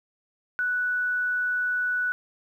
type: tone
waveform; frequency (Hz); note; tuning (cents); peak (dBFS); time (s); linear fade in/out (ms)
sine; 1480; F#6; 0; -23; 0.59-2.12; 0
effects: 10-bit